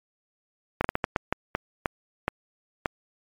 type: slowing click train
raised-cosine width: 0.5 ms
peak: -8 dBFS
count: 11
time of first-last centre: 0.81-2.858 s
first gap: 34 ms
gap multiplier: 1.37
effects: MP3 96 kbps